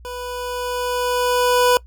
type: tone with level ramp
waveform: 25% pulse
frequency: 493.9 Hz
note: B4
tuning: in tune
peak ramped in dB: -25 to -8 dBFS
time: 0.05-1.77 s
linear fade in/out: 0 ms
effects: noise-tail reverb RT60 0.1 s tail -22 dB re dry + added 60 Hz sine -40 dBFS peak until 1.86 s